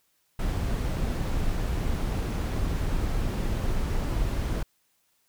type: noise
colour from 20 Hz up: brown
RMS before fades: -27 dBFS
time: 0.39-4.63 s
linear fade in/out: 5 ms
effects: white hiss -70 dBFS RMS until 5.28 s